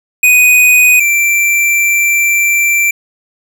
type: tone pair in turn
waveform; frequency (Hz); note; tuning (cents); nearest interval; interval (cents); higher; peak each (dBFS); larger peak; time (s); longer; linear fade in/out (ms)
square; 2489 / 2349; D#7 / D7; 0 / 0; minor second; 100; first; -5 / -9; first; 0.23-1 / 1-2.91; second; 5
effects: none